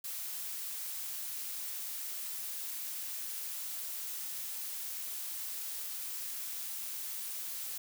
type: noise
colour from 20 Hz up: blue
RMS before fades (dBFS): -40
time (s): 0.04-7.78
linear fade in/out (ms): 5
effects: none

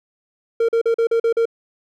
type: tone bursts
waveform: triangle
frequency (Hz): 460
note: A#4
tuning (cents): -23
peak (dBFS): -12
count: 7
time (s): 0.6-1.455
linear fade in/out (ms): 5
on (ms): 87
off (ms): 41
effects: none

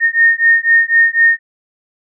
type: beating tone pair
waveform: sine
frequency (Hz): 1836 / 1840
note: A#6 / A#6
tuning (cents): -27 / -23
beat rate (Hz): 4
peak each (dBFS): -11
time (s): 0-1.39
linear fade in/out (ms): 50
effects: none

